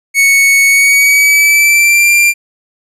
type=tone with pitch glide; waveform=45% pulse; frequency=2217 to 2376 Hz; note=C#7 to D7; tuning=0 to +20 cents; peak=-5 dBFS; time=0.14-2.34 s; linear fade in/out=50 ms; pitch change=+120 cents; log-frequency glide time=0.67-2.11 s; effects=resampled to 32000 Hz